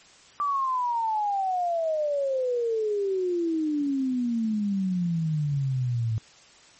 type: exponential sweep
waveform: sine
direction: down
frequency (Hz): 1174.7 to 109.2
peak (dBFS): -23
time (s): 0.4-6.18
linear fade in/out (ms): 0
effects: white hiss -53 dBFS RMS until 6.79 s + MP3 32 kbps